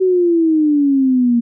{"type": "exponential sweep", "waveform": "sine", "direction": "down", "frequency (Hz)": [379.5, 233.1], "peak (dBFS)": -10, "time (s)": [0, 1.41], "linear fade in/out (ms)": 20, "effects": []}